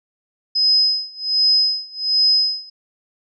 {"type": "tone with tremolo", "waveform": "sine", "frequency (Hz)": 5060, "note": "D#8", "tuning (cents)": 28, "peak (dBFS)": -11, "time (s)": [0.55, 2.7], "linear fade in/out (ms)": 10, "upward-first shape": "sine", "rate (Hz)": 1.3, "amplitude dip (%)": 95, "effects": []}